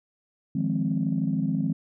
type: chord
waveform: sine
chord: F minor seventh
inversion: third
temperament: equal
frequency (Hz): 155.56 / 174.61 / 207.7 / 261.6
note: Eb3 / F3 / Ab3 / C4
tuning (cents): 0 / 0 / 0 / 0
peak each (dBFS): -28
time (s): 0.55-1.73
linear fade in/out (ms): 5
effects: tanh soft clip ceiling -14 dBFS